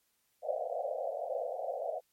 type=band-pass noise; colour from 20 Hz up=pink; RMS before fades=-36 dBFS; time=0.42-2.01 s; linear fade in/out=50 ms; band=500 to 740 Hz; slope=96 dB/octave; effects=white hiss -75 dBFS RMS until 2.12 s + MP3 64 kbps